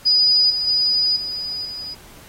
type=tone with level steps; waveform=sine; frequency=4944 Hz; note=D#8; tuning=12 cents flat; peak=-12 / -19 / -15 / -24 / -28 dBFS; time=0.05-1.95 s; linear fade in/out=20 ms; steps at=0.5 / 0.67 / 1.16 / 1.65 s; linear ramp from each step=5 ms; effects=pink hiss -45 dBFS RMS until 2.28 s + AAC 48 kbps